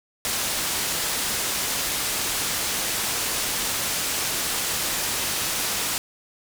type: low-pass noise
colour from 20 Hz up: white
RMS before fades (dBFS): -26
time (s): 0.25-5.98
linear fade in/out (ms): 0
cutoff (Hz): 11000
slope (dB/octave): 12
effects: none